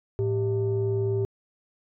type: tone pair together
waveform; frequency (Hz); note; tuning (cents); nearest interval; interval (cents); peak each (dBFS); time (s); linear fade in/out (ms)
sine; 109.49 / 392; A2 / G4; -8 / 0; octave + minor seventh; 2208; -24; 0.19-1.25; 0
effects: tanh soft clip ceiling -18 dBFS